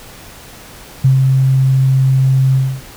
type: tone with ADSR envelope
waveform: sine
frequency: 132.7 Hz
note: C3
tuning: 25 cents sharp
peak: -5 dBFS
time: 1.04-2.82 s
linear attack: 9 ms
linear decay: 120 ms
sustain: -3 dB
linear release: 270 ms
effects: pink hiss -36 dBFS RMS until 2.96 s